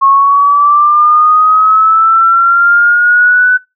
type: linear sweep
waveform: sine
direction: up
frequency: 1087 to 1501 Hz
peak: -4 dBFS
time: 0.01-3.58 s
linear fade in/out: 20 ms
effects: noise-tail reverb RT60 0.2 s tail -21 dB re dry